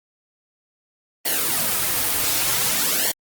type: noise with flanger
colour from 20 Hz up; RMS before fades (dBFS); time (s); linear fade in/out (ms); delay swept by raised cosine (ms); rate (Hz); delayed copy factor
white; -21; 1.25-3.12; 10; 0.78 to 5.38; 0.54; -0.85
effects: Opus 24 kbps